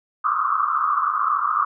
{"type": "band-pass noise", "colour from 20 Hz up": "white", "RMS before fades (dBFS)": -21, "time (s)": [0.24, 1.65], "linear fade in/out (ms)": 5, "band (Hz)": [1100, 1300], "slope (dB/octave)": 96, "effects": []}